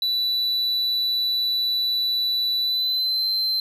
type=tone with pitch glide; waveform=triangle; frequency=3962 to 4099 Hz; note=B7 to C8; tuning=+5 to -36 cents; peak=-19 dBFS; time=0.02-3.6 s; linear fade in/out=2 ms; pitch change=+59 cents; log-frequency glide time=2.6-3.26 s; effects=none